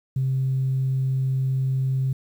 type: tone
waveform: sine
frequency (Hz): 132.3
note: C3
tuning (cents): +20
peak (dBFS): -19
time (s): 0.16-2.13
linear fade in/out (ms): 5
effects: tanh soft clip ceiling -16 dBFS + 9-bit